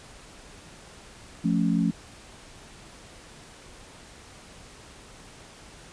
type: chord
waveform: sine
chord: F augmented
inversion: none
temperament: equal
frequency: 174.61 / 220 / 277.2 Hz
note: F3 / A3 / C#4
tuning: 0 / 0 / 0 cents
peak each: -24 / -25 / -27 dBFS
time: 1.44-1.91 s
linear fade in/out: 10 ms
effects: pink hiss -48 dBFS RMS until 5.92 s + resampled to 22050 Hz